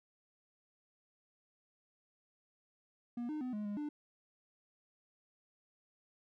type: tone with pitch steps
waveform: triangle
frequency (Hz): 239.5 / 304.9 / 252.6 / 209.9 / 205.4 / 296.6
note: A#3 / D#4 / B3 / G#3 / G#3 / D4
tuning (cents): +47 / -35 / +39 / +19 / -19 / +17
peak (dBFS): -35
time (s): 3.17-3.89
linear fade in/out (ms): 5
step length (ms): 120
effects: none